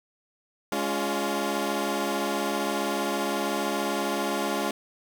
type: chord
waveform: 15% pulse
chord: Db major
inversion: second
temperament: equal with one note detuned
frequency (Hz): 207.7 / 282 / 349.2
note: Ab3 / Db4 / F4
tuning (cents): 0 / +30 / 0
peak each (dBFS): -24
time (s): 0.72-4.71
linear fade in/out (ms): 2
effects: none